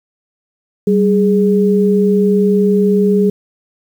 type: tone pair together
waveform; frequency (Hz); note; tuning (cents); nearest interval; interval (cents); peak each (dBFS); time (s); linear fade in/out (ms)
sine; 193.97 / 415.3; G3 / G#4; -18 / 0; octave + minor second; 1318; -11 / -12; 0.87-3.3; 5
effects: 7-bit